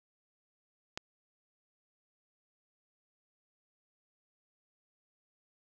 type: click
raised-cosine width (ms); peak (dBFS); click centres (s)
0.2; -19; 0.975
effects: none